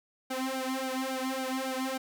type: tone with flanger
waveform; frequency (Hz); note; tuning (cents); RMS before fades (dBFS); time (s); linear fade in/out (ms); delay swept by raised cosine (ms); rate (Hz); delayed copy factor
sawtooth; 261.9; C4; +2; -33; 0.3-1.98; 10; 1.3 to 2.9; 3.6; +1
effects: none